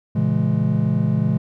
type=chord; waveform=triangle; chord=A# half-diminished seventh; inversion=none; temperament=just; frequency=116.54 / 139.85 / 167.82 / 209.8 Hz; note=A#2 / C#3 / E3 / G#3; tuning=0 / +16 / +31 / +18 cents; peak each=-20 dBFS; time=0.15-1.38 s; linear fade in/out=10 ms; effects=none